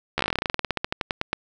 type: slowing click train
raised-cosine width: 0.3 ms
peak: -7 dBFS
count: 25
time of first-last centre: 0.18-1.33 s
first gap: 13 ms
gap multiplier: 1.1
effects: none